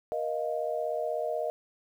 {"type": "chord", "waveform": "sine", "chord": "Bb suspended fourth", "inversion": "none", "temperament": "equal with one note detuned", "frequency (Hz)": [473.5, 622.3, 698.5], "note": ["Bb4", "Eb5", "F5"], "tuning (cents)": [27, 0, 0], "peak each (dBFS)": [-34, -31, -35], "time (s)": [0.12, 1.5], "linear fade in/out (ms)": 0, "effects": ["10-bit"]}